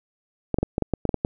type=clicks; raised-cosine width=2 ms; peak=-8 dBFS; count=10; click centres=0.543 / 0.586 / 0.63 / 0.781 / 0.823 / 0.937 / 1.053 / 1.092 / 1.143 / 1.249 s; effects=none